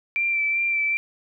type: tone with vibrato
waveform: sine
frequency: 2346 Hz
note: D7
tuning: 2 cents flat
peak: -20 dBFS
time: 0.16-0.97 s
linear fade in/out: 0 ms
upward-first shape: sine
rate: 2.6 Hz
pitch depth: 22 cents each way
effects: none